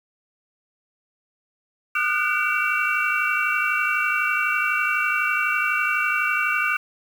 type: tone cluster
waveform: sine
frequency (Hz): 1218 / 1449 / 1501 / 2296 / 2725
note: D#6 / F#6 / F#6 / D7 / F7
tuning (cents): -37 / -37 / +24 / -40 / -43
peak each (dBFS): -26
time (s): 1.95-6.77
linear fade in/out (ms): 5
effects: 7-bit